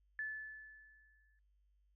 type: tone with exponential decay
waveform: sine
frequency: 1737 Hz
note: A6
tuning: 23 cents flat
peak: -37 dBFS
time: 0.19-1.39 s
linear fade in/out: 1 ms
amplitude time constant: 260 ms
effects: noise-tail reverb RT60 0.2 s tail -24 dB re dry + added 50 Hz sine -70 dBFS peak until 1.95 s